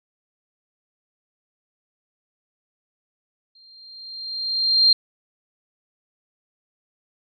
sine tone with exponential growth, 4186 Hz, C8, in tune, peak -10 dBFS, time 3.55-4.93 s, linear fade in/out 5 ms, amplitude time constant 300 ms, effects none

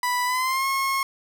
30% pulse tone with pitch glide, 987.8 to 1083.4 Hz, B5 to C#6, 0 to -40 cents, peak -19 dBFS, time 0.03-1.03 s, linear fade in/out 2 ms, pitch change +160 cents, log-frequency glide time 0.25-0.66 s, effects none

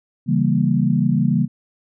sine chord, C# diminished seventh, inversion none, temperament equal, 138.59 / 164.81 / 196 / 233.1 Hz, C#3 / E3 / G3 / Bb3, 0 / 0 / 0 / 0 cents, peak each -20 dBFS, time 0.26-1.48 s, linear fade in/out 50 ms, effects none

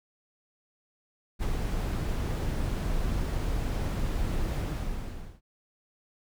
brown noise with ADSR envelope, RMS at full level -27 dBFS, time 1.39-5.41 s, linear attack 40 ms, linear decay 34 ms, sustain -2 dB, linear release 810 ms, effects none

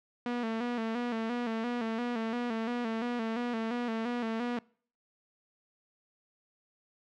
sawtooth tone with vibrato, 233.1 Hz, A#3, in tune, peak -27 dBFS, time 0.26-4.59 s, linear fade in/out 2 ms, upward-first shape square, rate 2.9 Hz, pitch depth 67 cents each way, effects noise-tail reverb RT60 0.5 s tail -25 dB re dry + low-pass 3000 Hz 12 dB/octave

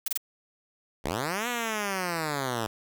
blue noise bursts, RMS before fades -27 dBFS, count 3, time 0.06-0.175 s, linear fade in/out 5 ms, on 21 ms, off 26 ms
5% pulse linear two-way sweep, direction up then down, 57.9 to 246.9 to 106 Hz, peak -17 dBFS, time 1.04-2.67 s, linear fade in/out 10 ms, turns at 1.48 s
effects none

